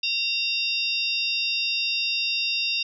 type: harmonic tone with a mistuned harmonic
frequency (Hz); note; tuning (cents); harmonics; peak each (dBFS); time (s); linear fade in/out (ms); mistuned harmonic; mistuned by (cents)
920; A#5; -23; 3 / 4 / 5 / 6; -26 / -28 / -30 / -32; 0.03-2.83; 5; 5; +83
effects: none